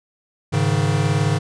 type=chord; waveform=square; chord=Ab suspended fourth; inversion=none; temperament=equal with one note detuned; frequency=103.83 / 138.59 / 157.19 Hz; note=Ab2 / Db3 / Eb3; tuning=0 / 0 / +18 cents; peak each=-22 / -21 / -22 dBFS; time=0.52-1.39 s; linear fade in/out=20 ms; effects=resampled to 22050 Hz